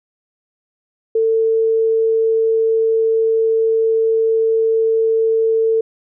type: tone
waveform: sine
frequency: 447.8 Hz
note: A4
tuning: 30 cents sharp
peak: -12 dBFS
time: 1.15-5.81 s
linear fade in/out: 5 ms
effects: none